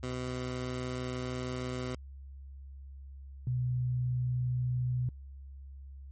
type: tone pair in turn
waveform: 15% pulse / sine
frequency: 126.4 / 125.09 Hz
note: B2 / B2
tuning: +41 / +23 cents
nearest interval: unison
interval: 18 cents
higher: first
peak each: -28 dBFS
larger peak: neither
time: 0.03-1.95 / 3.47-5.09 s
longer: first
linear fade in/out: 2 ms
effects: added 68 Hz sine -44 dBFS peak until 6.11 s + MP3 32 kbps